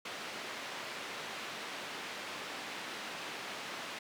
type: band-pass noise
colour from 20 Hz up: white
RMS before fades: -43 dBFS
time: 0.05-3.99 s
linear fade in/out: 5 ms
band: 200 to 3000 Hz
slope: 12 dB/octave
effects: none